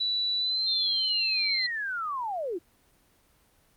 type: tone with pitch glide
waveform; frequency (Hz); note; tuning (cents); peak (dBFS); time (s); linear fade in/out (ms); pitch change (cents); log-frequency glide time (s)
sine; 3951 to 4143; B7 to C8; 0 to -18; -25; 0-1.67; 10; +82; 0.38-0.66
type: linear sweep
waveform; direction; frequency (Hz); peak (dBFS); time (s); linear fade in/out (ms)
sine; down; 3729 to 311.1; -29; 0.66-2.59; 20
effects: pink hiss -64 dBFS RMS until 3.76 s + Opus 24 kbps